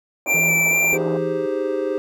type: band-pass noise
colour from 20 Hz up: pink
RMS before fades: -31 dBFS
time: 0.26-1.17 s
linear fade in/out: 0 ms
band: 330 to 870 Hz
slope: 24 dB/octave
type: tone with vibrato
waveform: square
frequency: 2349 Hz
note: D7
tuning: in tune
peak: -16 dBFS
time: 0.26-0.98 s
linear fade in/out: 50 ms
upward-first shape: square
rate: 2.2 Hz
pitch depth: 10 cents each way
type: tone with tremolo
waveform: sine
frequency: 165.8 Hz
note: E3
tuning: 10 cents sharp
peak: -24 dBFS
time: 0.34-1.46 s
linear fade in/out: 5 ms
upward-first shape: triangle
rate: 1.6 Hz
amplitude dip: 80%
type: chord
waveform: triangle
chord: Ab major seventh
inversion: second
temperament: equal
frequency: 311.1 / 392 / 415.3 / 523.3 Hz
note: Eb4 / G4 / Ab4 / C5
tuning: 0 / 0 / 0 / 0 cents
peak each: -26 / -22 / -26 / -23 dBFS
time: 0.93-1.98 s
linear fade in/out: 0 ms
effects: none